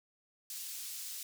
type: high-pass noise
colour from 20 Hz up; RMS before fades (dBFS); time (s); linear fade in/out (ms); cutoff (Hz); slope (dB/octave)
pink; -43; 0.5-1.23; 2; 5200; 12
effects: none